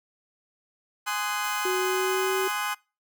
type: chord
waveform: 30% pulse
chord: Ab dominant seventh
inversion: none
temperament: just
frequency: 830.6 / 1038.3 / 1245.9 / 1495.1 Hz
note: Ab5 / C6 / Eb6 / Gb6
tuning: 0 / -14 / +2 / +18 cents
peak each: -30 dBFS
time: 1.06-2.75 s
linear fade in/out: 20 ms
type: noise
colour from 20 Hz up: blue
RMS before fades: -41 dBFS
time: 1.44-2.52 s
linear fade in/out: 2 ms
type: tone with pitch glide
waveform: sine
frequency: 370 to 380.6 Hz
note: F#4 to F#4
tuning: 0 to +49 cents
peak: -25 dBFS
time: 1.65-2.48 s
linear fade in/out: 5 ms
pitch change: +49 cents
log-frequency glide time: 1.76-2.36 s
effects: noise-tail reverb RT60 0.3 s tail -24 dB re dry